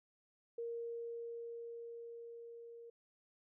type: tone with level ramp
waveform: sine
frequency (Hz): 466.7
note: A#4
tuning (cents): +2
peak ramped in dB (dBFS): -39 to -51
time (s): 0.58-2.9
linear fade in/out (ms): 5
effects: none